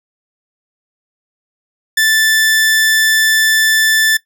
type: tone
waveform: sawtooth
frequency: 1760 Hz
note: A6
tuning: in tune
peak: -6 dBFS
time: 1.97-4.17 s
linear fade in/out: 5 ms
effects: noise-tail reverb RT60 0.1 s tail -17 dB re dry